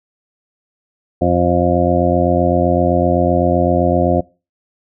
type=harmonic tone; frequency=87.8 Hz; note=F2; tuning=10 cents sharp; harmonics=1 / 2 / 3 / 4 / 6 / 7 / 8; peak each=-19 / -19 / -19 / -19 / -19 / -19 / -19 dBFS; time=1.21-4.21 s; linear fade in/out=10 ms; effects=noise-tail reverb RT60 0.3 s tail -22 dB re dry